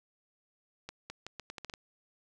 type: accelerating click train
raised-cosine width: 0.2 ms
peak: -24 dBFS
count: 9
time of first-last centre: 0.89-1.738 s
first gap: 210 ms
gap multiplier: 0.79
effects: none